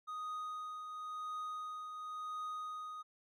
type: tone with tremolo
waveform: triangle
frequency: 1245 Hz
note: D#6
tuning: 1 cent sharp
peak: -37 dBFS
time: 0.07-3.03 s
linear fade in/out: 20 ms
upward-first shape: triangle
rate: 0.95 Hz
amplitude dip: 45%
effects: none